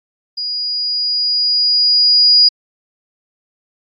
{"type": "tone with level ramp", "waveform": "sine", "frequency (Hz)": 4890, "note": "D#8", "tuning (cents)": -31, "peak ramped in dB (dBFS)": [-19, -5], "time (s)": [0.37, 2.49], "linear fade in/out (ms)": 10, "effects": ["AAC 64 kbps"]}